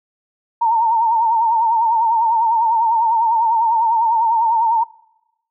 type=tone with vibrato; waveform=sine; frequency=911 Hz; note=A#5; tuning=40 cents flat; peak=-12 dBFS; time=0.61-4.84 s; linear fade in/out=10 ms; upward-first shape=sine; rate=10 Hz; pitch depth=69 cents each way; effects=noise-tail reverb RT60 0.9 s tail -24 dB re dry